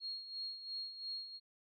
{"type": "tone with tremolo", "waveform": "sine", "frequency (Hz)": 4278, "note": "C8", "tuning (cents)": 38, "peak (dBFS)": -39, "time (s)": [0, 1.4], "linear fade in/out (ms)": 50, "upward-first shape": "sine", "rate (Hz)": 2.9, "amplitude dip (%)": 65, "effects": []}